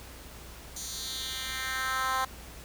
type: tone with high-pass filter sweep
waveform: 10% pulse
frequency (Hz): 261.6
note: C4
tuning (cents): 0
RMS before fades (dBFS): -33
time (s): 0.76-2.25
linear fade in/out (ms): 5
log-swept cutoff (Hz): 6200 to 910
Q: 2
effects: added 60 Hz sine -48 dBFS peak until 2.64 s + pink hiss -48 dBFS RMS until 2.64 s